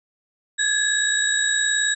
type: tone cluster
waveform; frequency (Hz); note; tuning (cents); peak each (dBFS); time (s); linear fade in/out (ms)
sine; 1653 / 1712 / 3810 / 7770; G#6 / A6 / A#7 / B8; -9 / -48 / +37 / -29; -24; 0.58-1.95; 20
effects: none